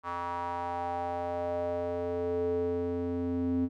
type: tone with band-pass filter sweep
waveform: square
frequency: 87.2 Hz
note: F2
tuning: 2 cents flat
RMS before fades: -32 dBFS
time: 0.03-3.69 s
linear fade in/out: 50 ms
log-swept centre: 1100 to 280 Hz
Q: 4.6
effects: none